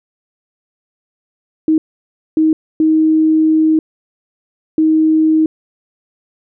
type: tone bursts at uneven times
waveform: sine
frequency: 315 Hz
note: D#4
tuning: 21 cents sharp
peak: -8 dBFS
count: 4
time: 1.68-1.78 / 2.37-2.53 / 2.8-3.79 / 4.78-5.46 s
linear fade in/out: 2 ms
effects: none